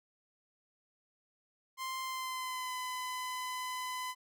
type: tone with pitch glide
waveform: sawtooth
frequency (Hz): 1046.5 to 1010.3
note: C6 to B5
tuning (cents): 0 to +39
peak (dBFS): -33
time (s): 1.77-4.15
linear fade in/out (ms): 50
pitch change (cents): -61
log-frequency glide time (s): 2.02-2.76
effects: none